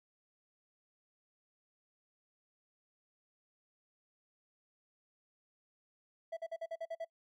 triangle tone bursts, 659.3 Hz, E5, in tune, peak -35 dBFS, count 8, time 6.32-7.049 s, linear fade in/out 10 ms, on 50 ms, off 47 ms, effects noise-tail reverb RT60 0.1 s tail -25 dB re dry

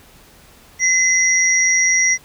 sine tone pair together, 2037 / 5762 Hz, C7 / F#8, -47 / -47 cents, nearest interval octave + tritone, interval 1800 cents, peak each -15 dBFS, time 0.79-2.18 s, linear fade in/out 50 ms, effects pink hiss -47 dBFS RMS until 2.24 s

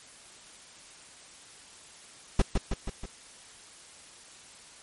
brown noise with echo, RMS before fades -20 dBFS, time 2.39-2.42 s, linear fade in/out 5 ms, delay 160 ms, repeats 4, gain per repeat -4 dB, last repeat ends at 3.06 s, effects white hiss -51 dBFS RMS until 4.82 s + MP3 48 kbps

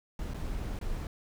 brown noise with dropouts, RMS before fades -35 dBFS, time 0.19-1.07 s, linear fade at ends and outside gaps 2 ms, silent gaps 0.337-0.343 / 0.79-0.812 s, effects none

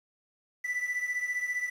triangle beating tone pair, 1975.5 / 1990.5 Hz, B6 / B6, 0 / +13 cents, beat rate 15 Hz, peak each -29 / -34 dBFS, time 0.64-1.7 s, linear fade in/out 10 ms, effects resampled to 32000 Hz + 9-bit

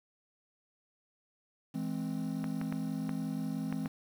triangle chord, E augmented, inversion none, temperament equal with one note detuned, 164.81 / 210.7 / 261.6 Hz, E3 / G#3 / B#3, 0 / +25 / 0 cents, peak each -36 / -36 / -35 dBFS, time 1.74-3.88 s, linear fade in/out 10 ms
clicks, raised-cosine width 0.5 ms, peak -26 dBFS, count 6, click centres 2.442 / 2.614 / 2.725 / 3.093 / 3.726 / 3.859 s
effects 9-bit

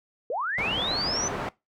sine linear sweep, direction up, 427 to 6140 Hz, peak -26 dBFS, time 0.3-1.28 s, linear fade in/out 2 ms
white low-pass noise, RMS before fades -32 dBFS, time 0.58-1.49 s, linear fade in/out 2 ms, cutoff 1100 Hz, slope 12 dB/octave
effects noise-tail reverb RT60 0.2 s tail -20 dB re dry

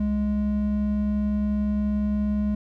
triangle tone pair together, 65.67 / 208.5 Hz, C2 / G#3, +7 / +7 cents, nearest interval octave + minor sixth, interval 2000 cents, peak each -27 / -20 dBFS, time 0-2.55 s, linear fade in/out 5 ms, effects none

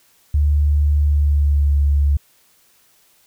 sine tone with pitch glide, 73.42 to 71.49 Hz, D2 to D2, 0 to -46 cents, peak -12 dBFS, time 0.34-2.17 s, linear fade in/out 5 ms, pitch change -46 cents, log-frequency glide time 1.02-1.77 s, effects white hiss -56 dBFS RMS until 3.26 s

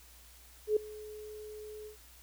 sine tone with ADSR envelope, 426.1 Hz, G#4, 44 cents sharp, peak -22 dBFS, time 0.67-1.97 s, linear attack 95 ms, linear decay 4 ms, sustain -21 dB, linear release 110 ms, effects added 60 Hz sine -58 dBFS peak until 2.22 s + white hiss -58 dBFS RMS until 2.22 s

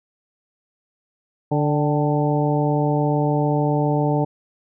harmonic tone with a mistuned harmonic, 147.1 Hz, D3, 3 cents sharp, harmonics 1 / 2 / 3 / 4 / 5 / 6, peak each -20 / -23 / -25 / -26 / -27 / -28 dBFS, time 1.51-4.25 s, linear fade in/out 10 ms, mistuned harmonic 5, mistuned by +67 cents, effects none

